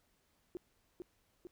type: tone with echo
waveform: sine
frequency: 354.4 Hz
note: F4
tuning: 25 cents sharp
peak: -39 dBFS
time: 0.55-0.57 s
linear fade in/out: 0 ms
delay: 450 ms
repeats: 2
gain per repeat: -3 dB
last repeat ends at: 1.47 s
effects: pink hiss -75 dBFS RMS until 1.51 s